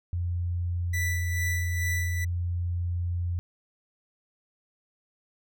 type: tone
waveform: sine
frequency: 87.31 Hz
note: F2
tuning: in tune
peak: -26 dBFS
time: 0.13-3.39 s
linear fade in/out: 0 ms
type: tone with tremolo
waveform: 45% pulse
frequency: 1975.5 Hz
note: B6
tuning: in tune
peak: -28 dBFS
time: 0.93-2.25 s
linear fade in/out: 10 ms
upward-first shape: sine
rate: 2.3 Hz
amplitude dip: 55%
effects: none